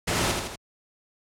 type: noise with echo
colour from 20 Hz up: pink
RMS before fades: -25 dBFS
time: 0.07-0.32 s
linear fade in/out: 10 ms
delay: 80 ms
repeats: 3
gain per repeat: -4 dB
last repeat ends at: 0.56 s
effects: high-pass 60 Hz 12 dB/octave + low-pass 10000 Hz 12 dB/octave